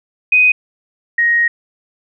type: tone pair in turn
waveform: sine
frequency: 2500 / 1876.9 Hz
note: D#7 / A#6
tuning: +8 / +11 cents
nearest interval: perfect fourth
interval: 497 cents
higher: first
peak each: -7 / -10 dBFS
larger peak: first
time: 0.32-0.52 / 1.18-1.48 s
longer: second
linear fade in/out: 5 ms
effects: none